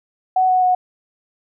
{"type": "tone with pitch steps", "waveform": "sine", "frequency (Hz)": [746, 739.1, 732.3], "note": ["F#5", "F#5", "F#5"], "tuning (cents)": [14, -2, -18], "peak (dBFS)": -12, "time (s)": [0.36, 0.75], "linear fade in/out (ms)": 5, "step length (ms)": 130, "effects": []}